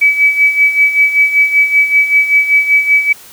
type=tone with tremolo; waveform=sine; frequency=2288 Hz; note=D7; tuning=46 cents flat; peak=-4 dBFS; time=0.01-3.13 s; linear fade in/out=10 ms; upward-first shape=sine; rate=5.2 Hz; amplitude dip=70%; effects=white hiss -37 dBFS RMS until 3.32 s